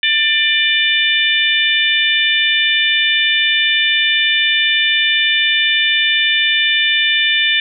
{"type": "harmonic tone", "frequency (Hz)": 594, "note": "D5", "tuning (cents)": 20, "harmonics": [3, 4, 5, 6], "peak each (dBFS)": [-17, -17, -17, -17], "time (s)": [0.03, 7.6], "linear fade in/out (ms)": 2, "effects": []}